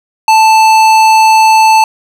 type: tone with tanh clipping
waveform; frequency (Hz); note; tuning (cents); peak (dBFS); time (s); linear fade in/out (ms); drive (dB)
sine; 880; A5; 0; -5; 0.28-1.84; 2; 18
effects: none